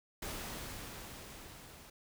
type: noise with level ramp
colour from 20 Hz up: pink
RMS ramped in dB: -41 to -55 dBFS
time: 0.22-1.9 s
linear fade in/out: 5 ms
effects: none